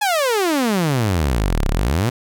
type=exponential two-way sweep; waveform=sawtooth; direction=down then up; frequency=863 to 31.44 to 131.3 Hz; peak=-12 dBFS; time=0.01-2.1 s; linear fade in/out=10 ms; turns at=1.67 s; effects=none